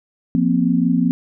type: chord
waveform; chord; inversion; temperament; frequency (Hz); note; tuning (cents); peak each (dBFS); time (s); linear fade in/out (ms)
sine; F suspended fourth; none; equal with one note detuned; 174.61 / 236.5 / 261.6; F3 / Bb3 / C4; 0 / +25 / 0; -18; 0.35-1.11; 0
effects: none